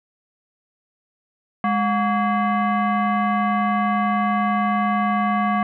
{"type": "tone with frequency modulation", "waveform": "sine", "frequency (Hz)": 207.7, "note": "G#3", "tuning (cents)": 0, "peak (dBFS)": -17, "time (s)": [1.64, 5.63], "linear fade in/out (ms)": 2, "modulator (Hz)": 929, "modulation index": 1.3, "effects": []}